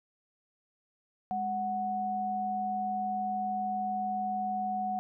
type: tone pair together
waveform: sine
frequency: 206.9 / 740 Hz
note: G#3 / F#5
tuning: -6 / 0 cents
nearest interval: octave + minor seventh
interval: 2206 cents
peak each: -38 / -30 dBFS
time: 1.31-4.99 s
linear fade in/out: 0 ms
effects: none